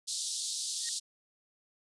pink band-pass noise, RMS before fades -36 dBFS, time 0.07-1 s, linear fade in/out 20 ms, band 3700 to 10000 Hz, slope 48 dB/octave
10% pulse tone with exponential growth, 1870 Hz, A#6, 5 cents sharp, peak -26 dBFS, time 0.79-0.89 s, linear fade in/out 1 ms, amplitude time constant 21 ms
effects resampled to 24000 Hz

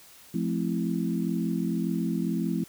sine chord, F major seventh, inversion none, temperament equal with one note detuned, 174.61 / 216.5 / 261.6 / 329.6 Hz, F3 / A3 / C4 / E4, 0 / -28 / 0 / 0 cents, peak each -29 / -30 / -32 / -33 dBFS, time 0.34-2.64 s, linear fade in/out 5 ms, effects white hiss -52 dBFS RMS until 2.68 s

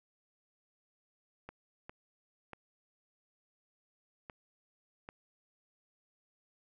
clicks, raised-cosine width 0.5 ms, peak -30 dBFS, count 5, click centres 1.49 / 1.895 / 2.533 / 4.298 / 5.089 s, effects none

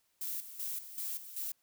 violet noise with tremolo, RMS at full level -38 dBFS, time 0.21-1.52 s, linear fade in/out 5 ms, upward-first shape square, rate 2.6 Hz, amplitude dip 70%, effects white hiss -75 dBFS RMS until 1.62 s

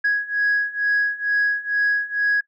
sine beating tone pair, 1661 / 1663.2 Hz, G#6 / G#6, 0 / +2 cents, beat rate 2.2 Hz, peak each -21 / -19 dBFS, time 0.04-2.41 s, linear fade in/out 10 ms, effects noise-tail reverb RT60 0.1 s tail -20 dB re dry + tanh soft clip ceiling -13 dBFS

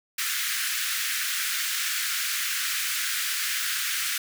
pink high-pass noise, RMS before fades -28 dBFS, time 0.18-4.18 s, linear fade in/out 5 ms, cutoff 1400 Hz, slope 48 dB/octave, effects none

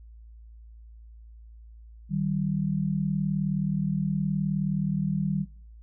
sine tone pair together, 153.97 / 193.1 Hz, D#3 / G3, -18 / -26 cents, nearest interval major third, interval 392 cents, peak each -27 dBFS, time 2.09-5.46 s, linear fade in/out 50 ms, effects noise-tail reverb RT60 0.6 s tail -25 dB re dry + added 56 Hz sine -45 dBFS peak until 5.82 s

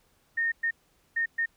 sine tone bursts at uneven times, 1837 Hz, A#6, 26 cents flat, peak -24 dBFS, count 4, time 0.37-0.52 / 0.63-0.71 / 1.16-1.26 / 1.38-1.46 s, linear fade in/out 10 ms, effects pink hiss -67 dBFS RMS until 1.56 s

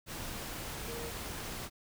sine tone in noise, 466.8 Hz, A#4, 2 cents sharp, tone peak -42 dBFS, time 0.85-1.13 s, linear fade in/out 50 ms, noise pink, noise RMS -41 dBFS, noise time 0.06-1.7 s, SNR -4 dB, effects none

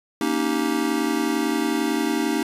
square chord, Eb dominant seventh, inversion second, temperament just, 233.3 / 280 / 311.1 / 388.9 Hz, Bb3 / Db4 / Eb4 / G4, +2 / +18 / 0 / -14 cents, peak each -28 / -27 / -25 / -29 dBFS, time 0.21-2.43 s, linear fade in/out 2 ms, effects resampled to 32000 Hz

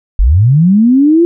sine linear sweep, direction up, 39.45 to 349.2 Hz, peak -4 dBFS, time 0.19-1.25 s, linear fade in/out 0 ms, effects none

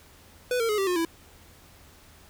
square tone with pitch steps, 496.3 / 457.7 / 422.2 / 389.4 / 359.1 / 331.2 Hz, B4 / A#4 / G#4 / G4 / F4 / E4, +8 / -32 / +29 / -12 / +48 / +8 cents, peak -24 dBFS, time 0.51-1.05 s, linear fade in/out 2 ms, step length 90 ms, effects added 81 Hz sine -57 dBFS peak until 2.29 s + pink hiss -54 dBFS RMS until 2.29 s

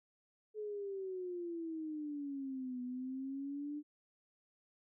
sine exponential two-way sweep, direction down then up, 430.9 to 246.9 to 299 Hz, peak -39 dBFS, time 0.54-3.83 s, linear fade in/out 50 ms, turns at 2.82 s, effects none

